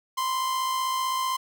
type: tone pair together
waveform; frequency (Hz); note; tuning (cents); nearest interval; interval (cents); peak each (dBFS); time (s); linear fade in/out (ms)
45% pulse; 987.8 / 1043.5; B5 / C6; 0 / -5; minor second; 95; -36 / -25; 0.17-1.37; 10
effects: none